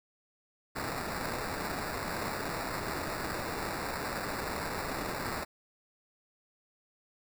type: noise with sample-and-hold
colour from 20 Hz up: violet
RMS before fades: -36 dBFS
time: 0.75-5.45 s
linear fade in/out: 20 ms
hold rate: 3150 Hz
effects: none